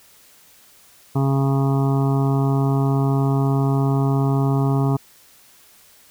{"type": "harmonic tone", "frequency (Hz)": 136.8, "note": "C#3", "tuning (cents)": -23, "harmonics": [1, 2, 3, 5, 6, 7, 8, 9], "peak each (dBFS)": [-17, -23, -27, -31, -33, -34, -35, -36], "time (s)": [1.15, 4.97], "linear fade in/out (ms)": 10, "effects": ["white hiss -51 dBFS RMS until 6.1 s"]}